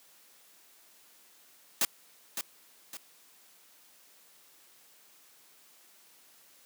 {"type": "noise with echo", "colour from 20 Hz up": "white", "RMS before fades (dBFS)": -26, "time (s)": [1.81, 1.85], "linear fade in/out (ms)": 2, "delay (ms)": 560, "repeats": 2, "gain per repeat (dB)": -8, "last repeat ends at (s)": 2.97, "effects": ["white hiss -60 dBFS RMS until 6.65 s", "high-pass 200 Hz 12 dB/octave"]}